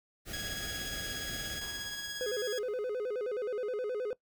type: band-stop noise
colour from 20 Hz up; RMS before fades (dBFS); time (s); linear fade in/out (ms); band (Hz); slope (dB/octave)
pink; -42; 0.25-1.62; 50; 800 to 1200; 96
type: tone with tremolo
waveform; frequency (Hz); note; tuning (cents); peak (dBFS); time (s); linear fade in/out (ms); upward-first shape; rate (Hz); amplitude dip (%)
15% pulse; 1661.2; G#6; 0; -29; 0.33-2.59; 5; triangle; 17; 40
type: noise with exponential decay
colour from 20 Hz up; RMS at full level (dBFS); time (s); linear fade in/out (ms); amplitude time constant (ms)
pink; -44; 1.61-3.45; 5; 400
type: tone with vibrato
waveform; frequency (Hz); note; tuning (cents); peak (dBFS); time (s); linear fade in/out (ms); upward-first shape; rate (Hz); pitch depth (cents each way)
triangle; 459.2; A#4; -26; -30; 2.21-4.13; 0; square; 9.5; 160
effects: noise-tail reverb RT60 0.1 s tail -20 dB re dry

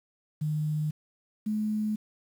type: tone pair in turn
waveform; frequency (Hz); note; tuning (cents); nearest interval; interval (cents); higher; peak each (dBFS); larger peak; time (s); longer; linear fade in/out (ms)
sine; 152.5 / 213.8; D#3 / A3; -34 / -49; tritone; 585; second; -26; neither; 0.41-0.91 / 1.46-1.96; neither; 10
effects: 9-bit

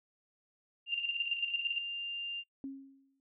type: tone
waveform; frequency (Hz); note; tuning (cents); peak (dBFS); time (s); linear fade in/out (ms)
sine; 2794; F7; 0; -36; 0.86-2.44; 50
type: tone bursts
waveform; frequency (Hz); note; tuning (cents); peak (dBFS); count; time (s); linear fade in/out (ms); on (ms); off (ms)
sine; 2780; F7; -9; -30; 16; 0.92-1.784; 2; 24; 32
type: tone with exponential decay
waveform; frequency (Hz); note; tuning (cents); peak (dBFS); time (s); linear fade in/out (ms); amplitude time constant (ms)
sine; 271.6; C#4; -35; -36; 2.64-3.2; 1; 120
effects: noise-tail reverb RT60 0.1 s tail -25 dB re dry

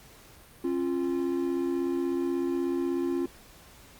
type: tone pair together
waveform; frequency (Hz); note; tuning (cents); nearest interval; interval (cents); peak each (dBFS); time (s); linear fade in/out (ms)
triangle; 270.7 / 347.1; C#4 / F4; -41 / -11; major third; 430; -28 / -26; 0.64-3.26; 5
effects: pink hiss -53 dBFS RMS until 3.99 s + Opus 48 kbps

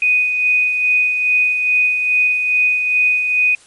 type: tone with tremolo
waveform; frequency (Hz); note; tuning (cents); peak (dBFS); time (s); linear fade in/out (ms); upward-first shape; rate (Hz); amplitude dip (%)
sine; 2489; D#7; 0; -10; 0.02-3.55; 2; sine; 2.4; 45
effects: white hiss -47 dBFS RMS until 3.66 s + MP3 48 kbps

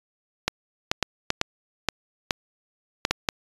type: clicks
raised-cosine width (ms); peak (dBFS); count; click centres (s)
0.2; -3; 10; 0.48 / 0.915 / 1.027 / 1.304 / 1.414 / 1.887 / 2.308 / 3.051 / 3.11 / 3.288
effects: resampled to 24000 Hz

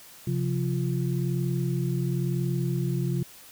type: tone cluster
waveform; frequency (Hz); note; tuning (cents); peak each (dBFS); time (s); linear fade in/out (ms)
sine; 133.4 / 174.4 / 348.2; C3 / F3 / F4; +34 / -2 / -5; -26 / -29 / -34; 0.27-3.23; 5
effects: white hiss -49 dBFS RMS until 3.51 s

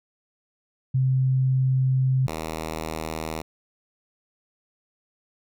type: tone pair in turn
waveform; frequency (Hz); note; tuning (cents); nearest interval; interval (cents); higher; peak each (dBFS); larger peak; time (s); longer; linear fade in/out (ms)
sine / 5% pulse; 130.81 / 79.52; C3 / D#2; 0 / +38; major sixth; 862; first; -18; neither; 0.94-2.27 / 2.27-3.42; first; 10
effects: none

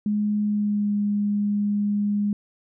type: tone with pitch glide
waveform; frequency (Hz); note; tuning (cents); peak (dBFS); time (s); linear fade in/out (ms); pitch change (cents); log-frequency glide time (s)
sine; 208.9 to 205.5; G#3 to G#3; +10 to -18; -20; 0.06-2.33; 2; -28; 0.43-0.95
effects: none

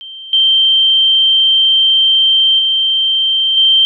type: tone with level steps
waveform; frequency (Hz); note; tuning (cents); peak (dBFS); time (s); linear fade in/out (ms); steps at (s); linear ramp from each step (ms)
sine; 3136; G7; 0; -27 / -7 / -10 / -6; 0.01-3.85; 0; 0.33 / 2.59 / 3.57; 2
effects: none

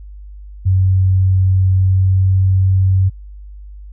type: tone with pitch glide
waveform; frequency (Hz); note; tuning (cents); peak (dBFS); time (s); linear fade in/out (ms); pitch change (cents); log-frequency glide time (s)
sine; 94.1 to 94.75; F#2 to F#2; +30 to +42; -9; 0.65-3.1; 20; +12; 1.79-2.44
effects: added 50 Hz sine -31 dBFS peak until 3.92 s

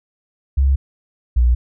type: tone pair in turn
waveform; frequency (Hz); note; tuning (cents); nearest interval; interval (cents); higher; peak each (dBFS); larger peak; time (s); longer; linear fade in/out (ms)
sine; 67.9 / 60.39; C#2 / B1; -35 / -38; major second; 203; first; -11 / -10; second; 0.57-0.76 / 1.36-1.55; neither; 10
effects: none

